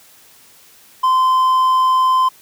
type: tone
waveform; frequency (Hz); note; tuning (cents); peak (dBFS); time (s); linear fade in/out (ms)
triangle; 1033; C6; -22; -9; 1.03-2.29; 10
effects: white hiss -47 dBFS RMS until 2.41 s + high-pass 60 Hz 12 dB/octave